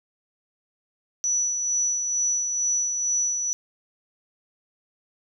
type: tone with tremolo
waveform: sine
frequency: 5920 Hz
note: F#8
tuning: in tune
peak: -20 dBFS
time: 1.24-3.53 s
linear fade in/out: 0 ms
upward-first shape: sine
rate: 2.2 Hz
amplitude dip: 40%
effects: none